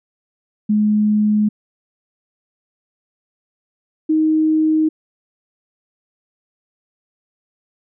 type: tone pair in turn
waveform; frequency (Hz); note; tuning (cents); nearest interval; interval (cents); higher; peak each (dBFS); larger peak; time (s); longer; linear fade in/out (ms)
sine; 211.1 / 313.1; G#3 / D#4; +29 / +11; perfect fifth; 682; second; -12; neither; 0.69-1.49 / 4.09-4.89; neither; 10
effects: none